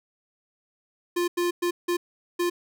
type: tone bursts at uneven times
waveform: square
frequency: 349.8 Hz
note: F4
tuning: 3 cents sharp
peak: -23 dBFS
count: 5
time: 1.16-1.28 / 1.37-1.51 / 1.62-1.71 / 1.88-1.97 / 2.39-2.5 s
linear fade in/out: 10 ms
effects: none